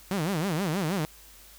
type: tone with vibrato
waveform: sawtooth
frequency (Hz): 175.1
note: F3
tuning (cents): +5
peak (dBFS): -22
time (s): 0.11-1.05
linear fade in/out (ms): 0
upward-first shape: sine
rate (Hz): 6.3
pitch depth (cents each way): 260
effects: added 50 Hz sine -55 dBFS peak until 1.58 s + white hiss -52 dBFS RMS until 1.58 s